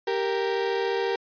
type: tone pair together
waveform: 35% pulse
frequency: 392 / 466.2 Hz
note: G4 / A#4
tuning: 0 / 0 cents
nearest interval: minor third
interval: 300 cents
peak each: -25 dBFS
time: 0.07-1.16 s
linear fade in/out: 5 ms
effects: resampled to 11025 Hz